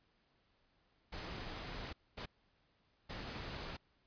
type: noise bursts at uneven times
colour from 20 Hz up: pink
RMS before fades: -45 dBFS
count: 3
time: 1.12-1.93 / 2.17-2.26 / 3.09-3.77 s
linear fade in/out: 10 ms
effects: pink hiss -75 dBFS RMS until 4.06 s + resampled to 11025 Hz